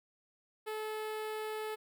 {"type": "tone with notch filter", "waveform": "sawtooth", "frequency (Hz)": 432.2, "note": "A4", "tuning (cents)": -31, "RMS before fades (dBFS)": -39, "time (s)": [0.66, 1.76], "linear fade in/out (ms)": 20, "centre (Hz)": 6200, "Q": 1.1, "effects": []}